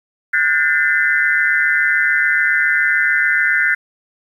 sine tone cluster, 1444 / 1591 / 1793 / 2041 Hz, F#6 / G6 / A6 / C7, -43 / +25 / +32 / -44 cents, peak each -18 dBFS, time 0.33-3.75 s, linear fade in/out 10 ms, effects 8-bit

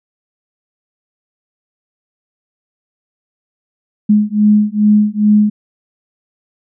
sine beating tone pair, 208.8 / 211.2 Hz, G#3 / G#3, +10 / +29 cents, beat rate 2.4 Hz, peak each -11 dBFS, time 4.09-5.5 s, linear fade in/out 10 ms, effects none

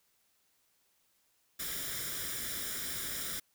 white noise with comb filter, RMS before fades -38 dBFS, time 1.59-3.4 s, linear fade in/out 10 ms, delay 0.56 ms, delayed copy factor +0.7, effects white hiss -73 dBFS RMS until 3.54 s

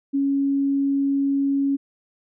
sine tone, 277.2 Hz, C#4, in tune, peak -18 dBFS, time 0.13-1.77 s, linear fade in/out 20 ms, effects none

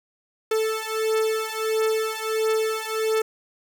45% pulse beating tone pair, 438.9 / 440.4 Hz, A4 / A4, -4 / +2 cents, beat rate 1.5 Hz, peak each -25 dBFS, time 0.51-3.22 s, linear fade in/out 5 ms, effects none

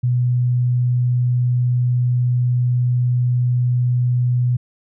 sine tone, 123.47 Hz, B2, in tune, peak -14 dBFS, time 0.03-4.57 s, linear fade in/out 10 ms, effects none

